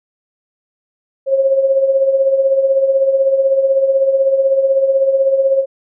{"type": "tone with tremolo", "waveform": "sine", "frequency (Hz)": 540, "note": "C#5", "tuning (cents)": -45, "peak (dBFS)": -7, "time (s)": [1.26, 5.66], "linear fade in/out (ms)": 50, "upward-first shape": "triangle", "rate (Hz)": 16, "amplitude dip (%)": 65, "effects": []}